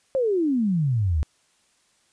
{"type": "exponential sweep", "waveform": "sine", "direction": "down", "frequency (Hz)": [553, 69.8], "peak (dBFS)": -19, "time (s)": [0.15, 1.23], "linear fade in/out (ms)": 0, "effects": ["white hiss -64 dBFS RMS until 2.12 s", "resampled to 22050 Hz"]}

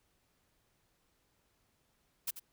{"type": "noise with echo", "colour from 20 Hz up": "blue", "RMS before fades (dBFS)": -35, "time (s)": [2.27, 2.31], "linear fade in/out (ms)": 10, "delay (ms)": 88, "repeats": 1, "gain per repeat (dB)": -11, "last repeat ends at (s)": 2.398, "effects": ["pink hiss -75 dBFS RMS until 2.52 s"]}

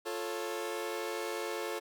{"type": "chord", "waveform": "sawtooth", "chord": "F augmented", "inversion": "none", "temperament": "equal with one note detuned", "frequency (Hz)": [349.2, 440, 549.9], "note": ["F4", "A4", "C#5"], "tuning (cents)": [0, 0, -14], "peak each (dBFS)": [-36, -34, -37], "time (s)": [0.05, 1.8], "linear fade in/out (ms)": 20, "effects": []}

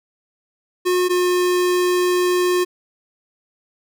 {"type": "tone pair in turn", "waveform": "square", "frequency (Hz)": [361.6, 359.3], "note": ["F#4", "F4"], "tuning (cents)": [-40, 49], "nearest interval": "unison", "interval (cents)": 11, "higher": "first", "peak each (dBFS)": -16, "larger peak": "neither", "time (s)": [[0.85, 1.09], [1.09, 2.65]], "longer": "second", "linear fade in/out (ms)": 20, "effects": []}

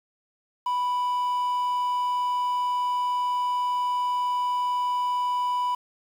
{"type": "tone", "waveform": "triangle", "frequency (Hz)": 987.8, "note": "B5", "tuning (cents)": 0, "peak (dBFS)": -21, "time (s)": [0.66, 5.75], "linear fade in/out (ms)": 5, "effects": ["8-bit"]}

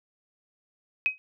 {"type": "tone with exponential decay", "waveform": "sine", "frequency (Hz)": 2531, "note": "D#7", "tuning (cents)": 29, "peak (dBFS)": -17, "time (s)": [1.06, 1.18], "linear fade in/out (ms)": 0, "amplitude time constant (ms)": 26, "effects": []}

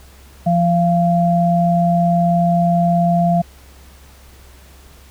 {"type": "tone pair together", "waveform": "sine", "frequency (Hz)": [172.25, 689], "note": ["F3", "F5"], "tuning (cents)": [-24, -24], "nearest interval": "2 octaves", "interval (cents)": 2400, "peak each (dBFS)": [-14, -15], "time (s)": [0.46, 3.42], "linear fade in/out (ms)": 10, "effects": ["added 67 Hz sine -42 dBFS peak until 5.1 s", "pink hiss -47 dBFS RMS until 5.1 s"]}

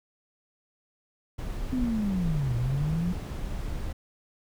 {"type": "noise", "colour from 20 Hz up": "brown", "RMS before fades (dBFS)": -33, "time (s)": [1.38, 3.93], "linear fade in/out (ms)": 10}
{"type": "linear two-way sweep", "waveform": "sine", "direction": "down then up", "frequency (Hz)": [261.6, 116.54, 181.5], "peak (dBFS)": -25, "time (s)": [1.72, 3.13], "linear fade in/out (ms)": 10, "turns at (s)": 2.56}
{"effects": []}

